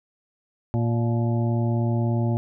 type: harmonic tone with a mistuned harmonic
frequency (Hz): 116.6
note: A#2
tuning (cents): +1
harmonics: 1 / 2 / 3 / 5 / 6 / 7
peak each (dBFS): -21 / -27 / -31 / -35 / -37 / -38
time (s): 0.74-2.37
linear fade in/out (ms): 0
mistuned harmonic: 7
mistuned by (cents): +83
effects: none

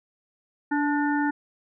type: harmonic tone with a mistuned harmonic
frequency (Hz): 291.2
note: D4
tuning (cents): -15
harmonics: 1 / 3 / 5 / 6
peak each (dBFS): -23 / -28 / -31 / -33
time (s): 0.71-1.31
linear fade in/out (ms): 10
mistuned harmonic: 6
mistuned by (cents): +47
effects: none

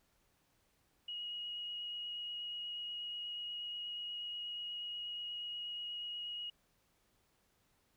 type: tone with vibrato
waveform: sine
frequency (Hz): 2892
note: F#7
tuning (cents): -40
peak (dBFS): -40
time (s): 1.08-6.5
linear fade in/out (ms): 5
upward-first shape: triangle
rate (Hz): 8.3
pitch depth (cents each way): 9
effects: pink hiss -75 dBFS RMS until 7.96 s

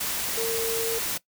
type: tone in noise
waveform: sine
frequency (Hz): 455.4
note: A#4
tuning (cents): -40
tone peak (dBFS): -26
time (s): 0.37-0.99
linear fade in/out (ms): 10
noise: white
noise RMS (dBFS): -29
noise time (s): 0-1.18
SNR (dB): 0
effects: noise-tail reverb RT60 0.1 s tail -19 dB re dry

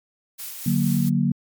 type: noise with tremolo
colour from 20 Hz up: blue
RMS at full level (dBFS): -33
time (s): 0.38-1.1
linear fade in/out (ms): 20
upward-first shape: sine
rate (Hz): 4.3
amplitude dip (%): 30
type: chord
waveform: sine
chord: D augmented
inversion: none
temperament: equal with one note detuned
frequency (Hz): 146.83 / 185 / 233.9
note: D3 / F#3 / A#3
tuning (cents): 0 / 0 / +6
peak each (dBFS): -22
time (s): 0.66-1.32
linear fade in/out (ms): 5
effects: MP3 96 kbps

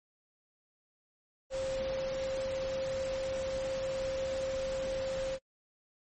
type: tone in noise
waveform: sine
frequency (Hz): 531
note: C5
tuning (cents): +25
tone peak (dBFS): -32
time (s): 1.5-5.39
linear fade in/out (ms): 50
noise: pink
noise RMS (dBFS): -43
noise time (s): 1.5-5.39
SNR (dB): +8
effects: noise-tail reverb RT60 0.1 s tail -26 dB re dry + MP3 32 kbps

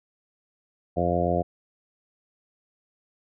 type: harmonic tone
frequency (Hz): 87.31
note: F2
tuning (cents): 0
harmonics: 1 / 2 / 3 / 4 / 5 / 6 / 7 / 8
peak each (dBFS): -30 / -29 / -33 / -31 / -32 / -29 / -29 / -27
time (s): 0.96-1.43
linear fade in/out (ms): 20
effects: none

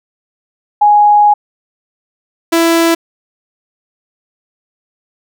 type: tone pair in turn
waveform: sine / sawtooth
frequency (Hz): 831 / 332.7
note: G#5 / E4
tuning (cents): +1 / +16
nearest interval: octave + major third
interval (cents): 1585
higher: first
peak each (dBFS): -4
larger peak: neither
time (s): 0.81-1.34 / 2.52-2.95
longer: first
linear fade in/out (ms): 10
effects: none

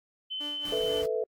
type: tone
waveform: sine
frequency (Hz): 3055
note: G7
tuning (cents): -45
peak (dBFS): -32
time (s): 0.3-1.03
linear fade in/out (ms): 20
type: tone with tremolo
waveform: sawtooth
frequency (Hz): 293.7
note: D4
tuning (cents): 0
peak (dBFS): -35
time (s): 0.4-1.06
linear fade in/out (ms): 10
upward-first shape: triangle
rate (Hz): 4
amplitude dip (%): 85
type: noise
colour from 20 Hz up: pink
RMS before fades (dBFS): -45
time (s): 0.65-1.06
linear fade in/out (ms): 2
type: chord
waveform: sine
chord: A suspended second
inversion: none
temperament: equal with one note detuned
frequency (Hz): 440 / 493.9 / 655.1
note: A4 / B4 / E5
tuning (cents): 0 / 0 / -11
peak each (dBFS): -29 / -31 / -35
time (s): 0.72-1.24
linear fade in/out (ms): 5
effects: AAC 64 kbps

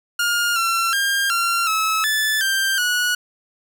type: tone with pitch steps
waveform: sawtooth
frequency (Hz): 1416 / 1355 / 1606 / 1374 / 1296 / 1743 / 1577 / 1463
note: F6 / E6 / G6 / F6 / E6 / A6 / G6 / F#6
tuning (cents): +23 / +47 / +41 / -29 / -30 / -17 / +10 / -20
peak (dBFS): -14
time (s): 0.19-3.15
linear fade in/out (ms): 5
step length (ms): 370
effects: none

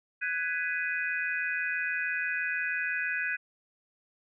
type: chord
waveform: sine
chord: G# minor seventh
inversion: third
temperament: just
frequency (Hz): 1495.1 / 1661.2 / 1993.5 / 2492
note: F#6 / G#6 / B6 / D#7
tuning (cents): +18 / 0 / +16 / +2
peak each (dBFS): -33 / -33 / -38 / -34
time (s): 0.21-3.37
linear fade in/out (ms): 20
effects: none

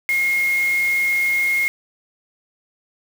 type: tone in noise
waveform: sine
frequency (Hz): 2148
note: C7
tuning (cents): +45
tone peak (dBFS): -16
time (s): 0.09-1.68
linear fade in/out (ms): 0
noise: white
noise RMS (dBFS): -34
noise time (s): 0.09-1.68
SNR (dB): +15
effects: none

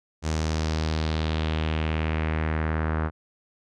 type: tone with low-pass filter sweep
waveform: sawtooth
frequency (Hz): 78.7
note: D#2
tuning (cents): +20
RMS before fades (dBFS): -26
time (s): 0.22-3.11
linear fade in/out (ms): 50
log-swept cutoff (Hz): 6900 to 1400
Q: 2.2
effects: none

